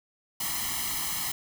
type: noise with comb filter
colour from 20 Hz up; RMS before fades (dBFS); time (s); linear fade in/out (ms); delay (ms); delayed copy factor
white; -31; 0.4-1.32; 5; 0.98; +1
effects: none